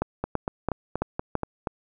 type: two click trains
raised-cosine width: 1 ms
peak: -10 / -13 dBFS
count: 5 / 7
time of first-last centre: 0.02-1.353 / 0.24-1.672 s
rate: 3 / 4.19 Hz
effects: none